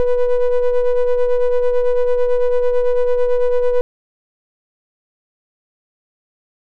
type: ring-modulated tone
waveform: triangle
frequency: 247.5 Hz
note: B3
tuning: 4 cents sharp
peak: -6 dBFS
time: 0-3.81 s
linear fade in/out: 0 ms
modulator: 243 Hz
effects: none